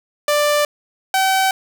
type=tone pair in turn; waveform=sawtooth; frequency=590 / 765.6 Hz; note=D5 / G5; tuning=+8 / -41 cents; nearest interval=perfect fourth; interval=451 cents; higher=second; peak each=-10 dBFS; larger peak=neither; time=0.28-0.65 / 1.14-1.51 s; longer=neither; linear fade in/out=2 ms; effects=none